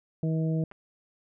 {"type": "harmonic tone", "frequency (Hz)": 160, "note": "D#3", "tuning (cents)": 49, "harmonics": [1, 2, 3, 4], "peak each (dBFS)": [-25, -34, -37, -40], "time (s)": [0.23, 0.64], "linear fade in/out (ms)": 2}
{"type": "clicks", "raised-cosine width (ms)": 0.5, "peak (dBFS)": [-30, -34], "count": 2, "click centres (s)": [0.714, 0.719]}
{"effects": []}